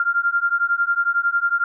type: beating tone pair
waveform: sine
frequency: 1389 / 1400 Hz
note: F6 / F6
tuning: -10 / +4 cents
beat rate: 11 Hz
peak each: -20 dBFS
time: 0-1.64 s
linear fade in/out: 2 ms
effects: none